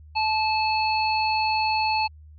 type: harmonic tone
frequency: 870 Hz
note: A5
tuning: 20 cents flat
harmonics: 1 / 3 / 5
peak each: -22 / -27 / -29 dBFS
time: 0.15-2.08 s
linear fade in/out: 20 ms
effects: added 76 Hz sine -44 dBFS peak until 2.38 s